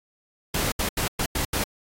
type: noise bursts at uneven times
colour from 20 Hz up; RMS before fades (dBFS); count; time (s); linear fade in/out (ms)
pink; -25; 6; 0.54-0.72 / 0.79-0.89 / 0.97-1.08 / 1.19-1.26 / 1.35-1.45 / 1.53-1.64; 5
effects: AAC 48 kbps